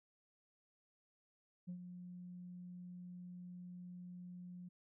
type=tone with ADSR envelope; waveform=sine; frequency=178.6 Hz; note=F3; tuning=39 cents sharp; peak=-40 dBFS; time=1.67-4.69 s; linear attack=23 ms; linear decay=83 ms; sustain=-8 dB; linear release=12 ms; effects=tanh soft clip ceiling -40 dBFS